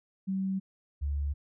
sine tone pair in turn, 191.6 / 71.58 Hz, G3 / D2, -39 / -44 cents, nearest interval octave + perfect fourth, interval 1705 cents, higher first, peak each -28 dBFS, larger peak neither, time 0.27-0.6 / 1.01-1.34 s, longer neither, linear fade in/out 20 ms, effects none

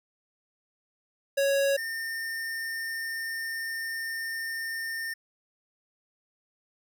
square tone pair in turn, 554.4 / 1813.8 Hz, C#5 / A#6, 0 / -48 cents, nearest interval octave + major sixth, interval 2052 cents, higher second, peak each -23 / -32 dBFS, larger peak first, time 1.37-1.77 / 1.77-5.14 s, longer second, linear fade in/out 10 ms, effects none

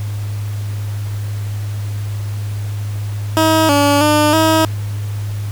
15% pulse tone with pitch steps, 318.7 / 286.6 / 300 / 319.1 Hz, D#4 / D4 / D4 / D#4, +42 / -42 / +37 / +44 cents, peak -4 dBFS, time 3.37-4.65 s, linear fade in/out 0 ms, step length 320 ms, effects added 103 Hz sine -19 dBFS peak until 5.51 s + pink hiss -37 dBFS RMS until 5.51 s

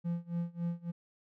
triangle tone with tremolo, 171.3 Hz, F3, 33 cents flat, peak -28 dBFS, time 0.04-0.92 s, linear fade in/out 20 ms, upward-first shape sine, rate 3.6 Hz, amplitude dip 95%, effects none

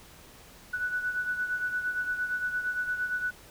sine beating tone pair, 1480 / 1488.7 Hz, F#6 / F#6, 0 / +10 cents, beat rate 8.7 Hz, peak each -29 / -36 dBFS, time 0.73-3.31 s, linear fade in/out 10 ms, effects pink hiss -52 dBFS RMS until 3.5 s

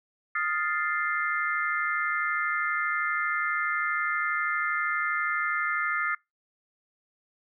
sine chord, F dominant seventh, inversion third, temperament equal, 1244.5 / 1396.9 / 1760 / 2093 Hz, Eb6 / F6 / A6 / C7, 0 / 0 / 0 / 0 cents, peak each -31 dBFS, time 0.35-6.15 s, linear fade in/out 5 ms, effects noise-tail reverb RT60 0.2 s tail -25 dB re dry

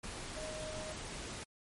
sine tone in noise, 622.3 Hz, D#5, in tune, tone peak -43 dBFS, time 0.36-0.93 s, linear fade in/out 10 ms, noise pink, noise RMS -44 dBFS, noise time 0.03-1.44 s, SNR -2 dB, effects MP3 48 kbps

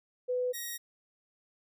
sine / 5% pulse tone pair in turn, 498.9 / 1883.6 Hz, B4 / A#6, +17 / +18 cents, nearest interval octave + major seventh, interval 2301 cents, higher second, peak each -28 / -26 dBFS, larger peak second, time 0.28-0.53 / 0.53-0.78 s, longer neither, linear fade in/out 20 ms, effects none

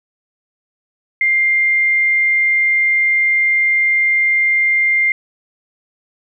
sine tone, 2100 Hz, C7, 6 cents sharp, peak -11 dBFS, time 1.21-5.12 s, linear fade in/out 2 ms, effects none

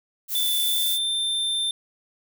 violet noise, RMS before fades -27 dBFS, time 0.28-0.99 s, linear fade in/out 50 ms
square tone with pitch glide, 3520 to 3575 Hz, A7 to A7, 0 to +27 cents, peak -23 dBFS, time 0.35-1.71 s, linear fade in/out 2 ms, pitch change +27 cents, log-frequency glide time 0.61-1.08 s
effects none

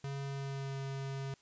square tone with pitch glide, 138.59 to 136.29 Hz, C#3 to C#3, 0 to -29 cents, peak -38 dBFS, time 0.04-1.34 s, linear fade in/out 2 ms, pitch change -29 cents, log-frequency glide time 0.23-0.78 s, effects white hiss -67 dBFS RMS until 1.41 s + resampled to 16000 Hz

